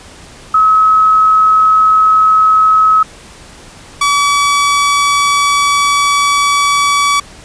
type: tone pair in turn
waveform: sine / sawtooth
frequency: 1283 / 1143 Hz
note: E6 / D6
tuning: -47 / -47 cents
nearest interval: major second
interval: 200 cents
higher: first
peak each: -5 dBFS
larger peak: neither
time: 0.54-3.03 / 4.01-7.2 s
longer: second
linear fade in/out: 5 ms
effects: pink hiss -36 dBFS RMS until 7.44 s + resampled to 22050 Hz